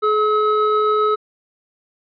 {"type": "tone pair together", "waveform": "triangle", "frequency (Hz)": [425.7, 1284.5], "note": ["G#4", "E6"], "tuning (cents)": [43, -45], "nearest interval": "octave + perfect fifth", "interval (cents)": 1912, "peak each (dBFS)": -15, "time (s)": [0.02, 1.16], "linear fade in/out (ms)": 20, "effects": ["resampled to 11025 Hz"]}